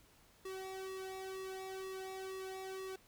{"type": "tone with flanger", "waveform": "sawtooth", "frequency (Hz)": 380.1, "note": "F#4", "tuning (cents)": 47, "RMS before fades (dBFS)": -45, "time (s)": [0.45, 2.96], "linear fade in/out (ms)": 5, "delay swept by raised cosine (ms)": [1.3, 1.99], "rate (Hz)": 2.1, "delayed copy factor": -0.75, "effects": ["pink hiss -66 dBFS RMS until 3.07 s"]}